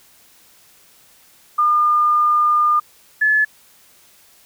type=tone pair in turn; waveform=sine; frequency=1209 / 1721.2 Hz; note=D6 / A6; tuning=+50 / -39 cents; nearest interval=tritone; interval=611 cents; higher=second; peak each=-12 dBFS; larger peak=neither; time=1.58-2.8 / 3.21-3.45 s; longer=first; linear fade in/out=10 ms; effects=white hiss -51 dBFS RMS until 4.45 s